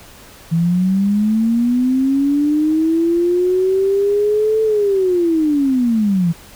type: linear two-way sweep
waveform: sine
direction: up then down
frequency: 162.6 to 441.7 to 162.6 Hz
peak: -12 dBFS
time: 0.51-6.33 s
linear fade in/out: 20 ms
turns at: 4.63 s
effects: pink hiss -41 dBFS RMS until 6.55 s